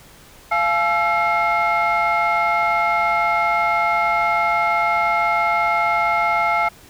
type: tone cluster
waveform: sine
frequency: 689 / 854 / 1337 / 2143 Hz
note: F5 / G#5 / E6 / C7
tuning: -24 / +48 / +24 / +41 cents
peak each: -20 dBFS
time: 0.51-6.69 s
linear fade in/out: 10 ms
effects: tanh soft clip ceiling -10 dBFS + pink hiss -46 dBFS RMS until 6.89 s